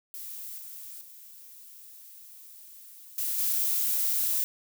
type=noise with level steps; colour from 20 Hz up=violet; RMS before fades=-40 / -43 / -49 / -30 / -27 dBFS; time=0.14-4.44 s; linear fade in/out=0 ms; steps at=0.58 / 1.01 / 3.18 / 3.38 s; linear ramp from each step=2 ms; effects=none